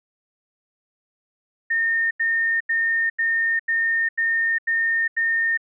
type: tone bursts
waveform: sine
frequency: 1826 Hz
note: A#6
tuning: 36 cents flat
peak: -18 dBFS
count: 8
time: 1.7-5.575 s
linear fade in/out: 10 ms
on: 410 ms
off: 85 ms
effects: none